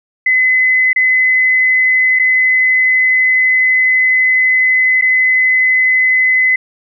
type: tone with dropouts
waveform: sine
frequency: 2028 Hz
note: B6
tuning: 45 cents sharp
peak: -8 dBFS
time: 0.26-6.56 s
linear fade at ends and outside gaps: 5 ms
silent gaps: 0.931-0.96 / 2.19-2.195 / 5.013-5.021 s
effects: none